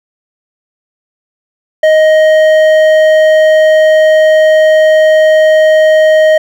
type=tone with hard clipping; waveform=sine; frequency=625 Hz; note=D#5; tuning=8 cents sharp; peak=-5 dBFS; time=1.83-6.38 s; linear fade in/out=5 ms; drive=8 dB; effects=none